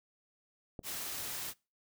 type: click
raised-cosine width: 2 ms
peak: -29 dBFS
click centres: 0.792 s
type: noise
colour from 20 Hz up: white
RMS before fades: -40 dBFS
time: 0.83-1.54 s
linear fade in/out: 50 ms
effects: noise-tail reverb RT60 0.3 s tail -24 dB re dry